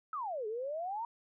sine exponential two-way sweep, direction down then up, 1329 to 415.4 to 956 Hz, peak -35 dBFS, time 0.13-1.05 s, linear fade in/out 2 ms, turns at 0.47 s, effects none

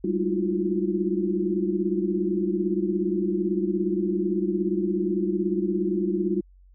sine tone cluster, 194 / 210.4 / 312.4 / 343.2 / 360.7 Hz, G3 / G#3 / D#4 / F4 / F#4, -18 / +23 / +7 / -30 / -44 cents, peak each -27 / -35 / -30 / -27 / -28 dBFS, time 0.04-6.41 s, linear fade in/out 5 ms, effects added 46 Hz sine -50 dBFS peak until 6.74 s

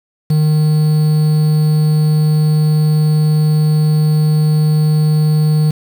triangle tone with quantisation, 153.4 Hz, D#3, 24 cents flat, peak -7 dBFS, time 0.3-5.71 s, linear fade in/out 5 ms, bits 5, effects none

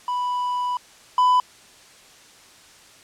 triangle tone pair in turn, 987.8 / 999.3 Hz, B5 / B5, 0 / +20 cents, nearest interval unison, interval 20 cents, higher second, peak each -20 / -12 dBFS, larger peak second, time 0.08-0.77 / 1.18-1.4 s, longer first, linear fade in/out 2 ms, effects white hiss -49 dBFS RMS until 3.03 s + low-pass 8000 Hz 12 dB/octave

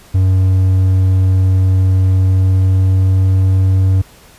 triangle tone with pitch glide, 94 to 94.71 Hz, F#2 to F#2, +28 to +41 cents, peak -6 dBFS, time 0.14-4.02 s, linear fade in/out 10 ms, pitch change +13 cents, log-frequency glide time 2.15-3.46 s, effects pink hiss -43 dBFS RMS until 4.38 s + resampled to 32000 Hz

